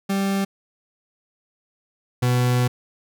40% pulse tone pair in turn, 196 / 124.01 Hz, G3 / B2, 0 / +8 cents, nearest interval minor sixth, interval 792 cents, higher first, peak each -19 / -16 dBFS, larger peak second, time 0.09-0.45 / 2.22-2.68 s, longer second, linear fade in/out 10 ms, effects none

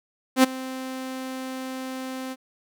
sawtooth tone with ADSR envelope, 260.5 Hz, C4, 7 cents flat, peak -7 dBFS, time 0.36-2.36 s, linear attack 75 ms, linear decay 15 ms, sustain -20 dB, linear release 41 ms, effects none

